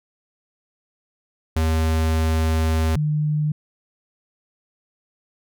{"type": "tone pair in turn", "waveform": ["square", "sine"], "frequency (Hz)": [80, 151.02], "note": ["D#2", "D3"], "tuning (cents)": [49, 49], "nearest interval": "major seventh", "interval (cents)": 1100, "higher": "second", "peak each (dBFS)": -18, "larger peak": "neither", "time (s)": [[1.56, 2.96], [2.96, 3.52]], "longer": "first", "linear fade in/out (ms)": 5, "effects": []}